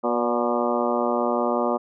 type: harmonic tone with a mistuned harmonic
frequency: 120.7 Hz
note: B2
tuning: 39 cents flat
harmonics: 2 / 3 / 4 / 5 / 6 / 7 / 8 / 9 / 10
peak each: -27 / -28 / -28 / -26 / -29 / -32 / -32 / -32 / -31 dBFS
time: 0.03-1.78 s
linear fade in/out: 20 ms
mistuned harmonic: 5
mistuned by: -45 cents
effects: none